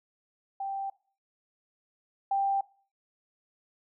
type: tone pair in turn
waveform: sine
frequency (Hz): 784 / 787.9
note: G5 / G5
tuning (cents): 0 / +9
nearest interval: unison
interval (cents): 9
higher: second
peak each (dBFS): -31 / -24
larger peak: second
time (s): 0.6-0.9 / 2.31-2.61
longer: neither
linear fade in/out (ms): 5
effects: noise-tail reverb RT60 0.4 s tail -20 dB re dry